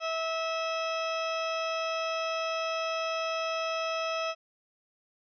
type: harmonic tone with a mistuned harmonic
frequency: 650 Hz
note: E5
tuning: 24 cents flat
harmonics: 1 / 2 / 3 / 4 / 5 / 6 / 8 / 9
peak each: -32 / -34 / -46 / -37 / -42 / -49 / -43 / -50 dBFS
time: 0-4.35 s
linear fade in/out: 50 ms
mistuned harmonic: 9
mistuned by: +21 cents
effects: none